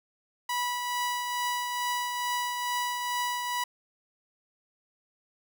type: tone with tremolo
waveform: sawtooth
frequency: 979 Hz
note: B5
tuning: 15 cents flat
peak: -23 dBFS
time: 0.49-3.64 s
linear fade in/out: 5 ms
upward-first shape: triangle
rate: 2.3 Hz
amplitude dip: 40%
effects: none